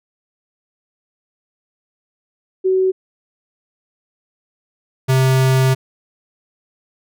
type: tone pair in turn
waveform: sine / square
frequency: 376.2 / 131.33 Hz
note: F#4 / C3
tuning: +29 / +7 cents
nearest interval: octave + tritone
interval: 1822 cents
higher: first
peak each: -12 dBFS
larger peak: neither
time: 2.64-2.92 / 5.08-5.75 s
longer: second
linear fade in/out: 20 ms
effects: none